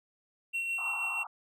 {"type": "tone with tremolo", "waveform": "triangle", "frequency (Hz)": 2727, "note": "F7", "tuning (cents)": -42, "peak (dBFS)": -28, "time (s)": [0.53, 1.24], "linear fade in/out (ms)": 20, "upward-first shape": "sine", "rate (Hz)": 6.3, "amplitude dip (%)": 30}
{"type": "band-pass noise", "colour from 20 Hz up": "white", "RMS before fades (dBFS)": -42, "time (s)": [0.78, 1.27], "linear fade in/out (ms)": 2, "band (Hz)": [740, 1300], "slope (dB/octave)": 96}
{"effects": []}